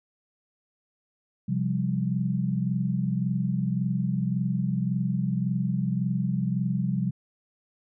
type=chord; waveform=sine; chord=C suspended fourth; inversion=none; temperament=just; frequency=130.81 / 174.42 / 196.22 Hz; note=C3 / F3 / G3; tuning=0 / -2 / +2 cents; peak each=-28 dBFS; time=1.48-7.11 s; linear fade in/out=10 ms; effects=none